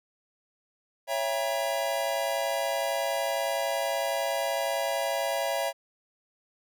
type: chord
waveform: square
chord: C# diminished seventh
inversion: none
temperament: just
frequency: 554.4 / 665.2 / 798.3 / 957.9 Hz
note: C#5 / E5 / G5 / Bb5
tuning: 0 / +16 / +31 / +47 cents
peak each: -32 / -31 / -36 / -36 dBFS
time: 1.07-5.73 s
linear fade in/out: 50 ms
effects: none